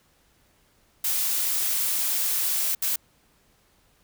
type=noise bursts at uneven times; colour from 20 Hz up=blue; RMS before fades=-25 dBFS; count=2; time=1.04-2.75 / 2.82-2.96 s; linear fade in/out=5 ms; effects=pink hiss -63 dBFS RMS until 4.03 s